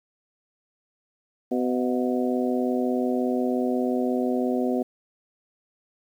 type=harmonic tone with a mistuned harmonic; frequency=125.7 Hz; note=B2; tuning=31 cents sharp; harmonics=2 / 3 / 4 / 5 / 6; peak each=-24 / -28 / -30 / -32 / -34 dBFS; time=1.51-4.83 s; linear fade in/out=10 ms; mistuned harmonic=6; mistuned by=-68 cents; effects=9-bit